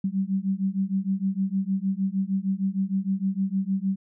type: beating tone pair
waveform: sine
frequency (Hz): 189.8 / 196.3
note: F#3 / G3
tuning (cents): +44 / +3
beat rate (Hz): 6.5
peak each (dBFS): -26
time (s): 0.04-3.96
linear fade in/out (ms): 5
effects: none